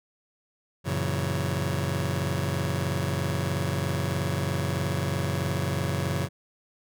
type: chord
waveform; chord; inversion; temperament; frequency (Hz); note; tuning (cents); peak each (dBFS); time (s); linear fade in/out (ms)
sawtooth; F# dominant seventh; none; just; 92.5 / 115.62 / 138.75 / 166.5; F#2 / A#2 / C#3 / E3; 0 / -14 / +2 / +18; -26 / -30 / -25 / -29; 0.84-6.29; 50
effects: none